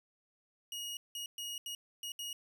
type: tone bursts at uneven times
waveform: sawtooth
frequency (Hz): 2880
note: F#7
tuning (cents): -47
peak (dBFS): -36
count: 6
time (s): 0.72-0.97 / 1.15-1.26 / 1.38-1.58 / 1.66-1.75 / 2.03-2.12 / 2.19-2.33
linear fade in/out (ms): 2
effects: none